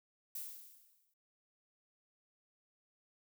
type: noise with exponential decay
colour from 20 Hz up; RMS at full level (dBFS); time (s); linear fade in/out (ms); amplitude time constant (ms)
violet; -41; 0.35-1.14; 5; 170
effects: none